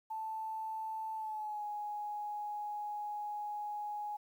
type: tone with pitch glide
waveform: sine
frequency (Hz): 880 to 834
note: A5 to G#5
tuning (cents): 0 to +7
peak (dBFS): -37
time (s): 0.1-4.17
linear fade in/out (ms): 10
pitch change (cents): -93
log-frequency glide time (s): 1.15-1.63
effects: 11-bit